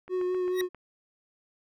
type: click train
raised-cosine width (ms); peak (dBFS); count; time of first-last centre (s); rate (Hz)
0.5; -31; 6; 0.08-0.747; 7.5
type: tone with vibrato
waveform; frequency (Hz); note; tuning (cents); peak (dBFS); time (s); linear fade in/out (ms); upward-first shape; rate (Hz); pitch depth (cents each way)
triangle; 365; F#4; -24; -24; 0.09-0.69; 50; sine; 4.7; 17
type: tone with exponential growth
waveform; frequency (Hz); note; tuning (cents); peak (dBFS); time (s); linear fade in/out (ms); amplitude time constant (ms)
25% pulse; 1902; A#6; +34; -24; 0.51-0.61; 2; 21
effects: none